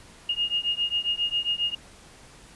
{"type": "beating tone pair", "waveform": "sine", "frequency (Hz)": [2845, 2852.4], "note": ["F7", "F7"], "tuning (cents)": [31, 36], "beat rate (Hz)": 7.4, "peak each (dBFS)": -27, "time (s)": [0.29, 1.75], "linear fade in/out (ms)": 5, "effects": ["pink hiss -50 dBFS RMS until 2.55 s", "resampled to 24000 Hz"]}